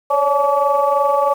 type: tone cluster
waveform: sine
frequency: 552 / 575 / 857 / 1145 Hz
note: C#5 / D5 / A5 / D6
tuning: -7 / -37 / -46 / -44 cents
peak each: -18 dBFS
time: 0.1-1.34 s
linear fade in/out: 10 ms
effects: tanh soft clip ceiling -3 dBFS + 7-bit